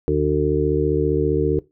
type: harmonic tone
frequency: 75.1 Hz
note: D2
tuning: 39 cents sharp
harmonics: 1 / 2 / 4 / 5 / 6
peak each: -25 / -24 / -23 / -21 / -20 dBFS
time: 0.08-1.59 s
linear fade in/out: 0 ms
effects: noise-tail reverb RT60 0.2 s tail -19 dB re dry